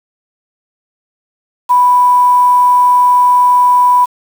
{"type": "tone with quantisation", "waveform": "sine", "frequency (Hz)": 987.8, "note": "B5", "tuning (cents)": 0, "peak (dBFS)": -5, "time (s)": [1.69, 4.06], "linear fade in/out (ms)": 20, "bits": 5, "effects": []}